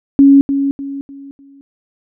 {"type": "tone with echo", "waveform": "sine", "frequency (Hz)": 277.2, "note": "C#4", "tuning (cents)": 0, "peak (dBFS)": -3, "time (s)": [0.19, 0.41], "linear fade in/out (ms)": 0, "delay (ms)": 300, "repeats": 4, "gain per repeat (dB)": -9, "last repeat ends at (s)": 1.61, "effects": []}